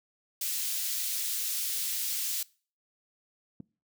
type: high-pass noise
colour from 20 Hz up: white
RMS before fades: -32 dBFS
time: 0.41-2.43 s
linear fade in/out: 5 ms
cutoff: 3300 Hz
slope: 12 dB/octave
type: click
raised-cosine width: 5 ms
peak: -19 dBFS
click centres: 3.603 s
effects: noise-tail reverb RT60 0.4 s tail -23 dB re dry + high-pass 300 Hz 12 dB/octave